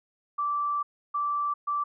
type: tone bursts at uneven times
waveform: sine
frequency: 1166 Hz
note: D6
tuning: 13 cents flat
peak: -25 dBFS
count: 3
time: 0.38-0.83 / 1.14-1.54 / 1.67-1.84 s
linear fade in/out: 10 ms
effects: none